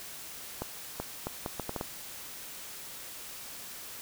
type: accelerating click train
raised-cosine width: 1 ms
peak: -19 dBFS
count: 8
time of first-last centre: 0.62-1.811 s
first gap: 380 ms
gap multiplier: 0.71
effects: white hiss -44 dBFS RMS until 4.01 s